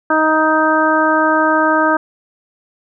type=harmonic tone; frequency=313 Hz; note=D#4; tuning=10 cents sharp; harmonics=1 / 2 / 3 / 4 / 5; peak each=-17 / -17 / -17 / -17 / -17 dBFS; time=0.1-1.97 s; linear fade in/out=5 ms; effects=none